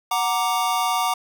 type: chord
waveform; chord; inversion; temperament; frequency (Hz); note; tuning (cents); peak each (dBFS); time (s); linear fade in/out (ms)
square; Gb augmented; none; equal; 740 / 932.3 / 1174.7; Gb5 / Bb5 / D6; 0 / 0 / 0; -25; 0.11-1.14; 5
effects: none